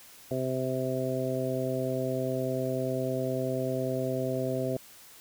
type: harmonic tone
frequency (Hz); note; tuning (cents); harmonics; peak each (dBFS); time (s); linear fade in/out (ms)
130; C3; -11; 1 / 2 / 3 / 4 / 5; -34 / -34 / -34 / -34 / -34; 0.31-4.77; 2
effects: white hiss -52 dBFS RMS until 5.2 s